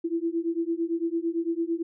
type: beating tone pair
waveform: sine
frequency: 329.6 / 338.5 Hz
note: E4 / E4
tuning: 0 / +46 cents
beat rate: 8.9 Hz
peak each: -28 dBFS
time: 0.04-1.83 s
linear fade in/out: 10 ms
effects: none